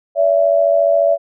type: tone pair together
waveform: sine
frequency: 572.7 / 667 Hz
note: D5 / E5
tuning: -44 / +20 cents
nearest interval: minor third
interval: 264 cents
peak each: -13 dBFS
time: 0.15-1.18 s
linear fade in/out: 50 ms
effects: none